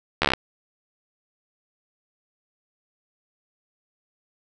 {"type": "slowing click train", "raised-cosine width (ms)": 0.3, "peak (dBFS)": -3, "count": 9, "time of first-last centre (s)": [0.22, 0.336], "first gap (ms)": 13, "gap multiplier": 1.03, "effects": []}